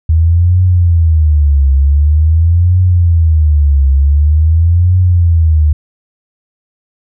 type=tone with vibrato; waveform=sine; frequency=78.8 Hz; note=D#2; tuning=23 cents sharp; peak=-5 dBFS; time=0.09-5.73 s; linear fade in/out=5 ms; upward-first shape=triangle; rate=0.46 Hz; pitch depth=270 cents each way; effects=none